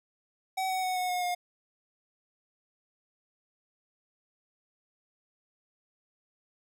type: tone with pitch steps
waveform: square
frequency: 758 / 748.9 / 739.8 / 730.9 / 722.1 / 713.4 Hz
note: F#5 / F#5 / F#5 / F#5 / F#5 / F5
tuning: +42 / +21 / 0 / -21 / -42 / +37 cents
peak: -29 dBFS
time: 0.57-1.35 s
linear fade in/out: 10 ms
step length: 130 ms
effects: none